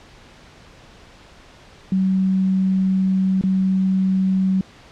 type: tone with dropouts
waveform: sine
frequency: 189.4 Hz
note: F#3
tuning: 41 cents sharp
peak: -15 dBFS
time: 1.92-4.61 s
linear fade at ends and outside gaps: 2 ms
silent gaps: 3.412-3.437 s
effects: pink hiss -46 dBFS RMS until 4.91 s + low-pass 5000 Hz 12 dB/octave